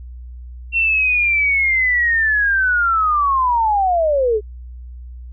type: linear sweep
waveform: sine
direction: down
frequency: 2734 to 405.5 Hz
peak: -13 dBFS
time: 0.72-4.41 s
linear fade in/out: 50 ms
effects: added 61 Hz sine -31 dBFS peak until 5.32 s